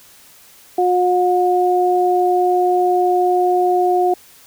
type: tone pair together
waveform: sine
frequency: 360 / 721.2 Hz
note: F#4 / F#5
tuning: -47 / -45 cents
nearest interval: octave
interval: 1202 cents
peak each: -15 dBFS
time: 0.78-4.14 s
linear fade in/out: 5 ms
effects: white hiss -46 dBFS RMS until 4.46 s